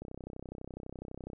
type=click train; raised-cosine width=2 ms; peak=-29 dBFS; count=43; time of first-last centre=0.02-1.333 s; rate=32 Hz; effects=none